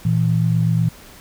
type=tone pair together; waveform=sine; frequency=116.54 / 164.81 Hz; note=A#2 / E3; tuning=0 / 0 cents; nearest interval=tritone; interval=600 cents; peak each=-17 dBFS; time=0.05-0.89 s; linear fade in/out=5 ms; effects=pink hiss -43 dBFS RMS until 1.2 s